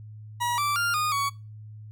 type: tone with pitch steps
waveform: 40% pulse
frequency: 961 / 1167 / 1399 / 1228 / 1124 Hz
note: B5 / D6 / F6 / D#6 / C#6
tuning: -48 / -11 / +3 / -23 / +24 cents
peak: -23 dBFS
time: 0.4-1.3 s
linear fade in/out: 20 ms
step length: 180 ms
effects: noise-tail reverb RT60 0.3 s tail -21 dB re dry + added 107 Hz sine -40 dBFS peak until 1.91 s